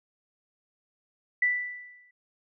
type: tone with exponential decay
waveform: sine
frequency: 1975.5 Hz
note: B6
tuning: in tune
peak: -19 dBFS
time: 1.42-2.11 s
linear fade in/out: 5 ms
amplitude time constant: 150 ms
effects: none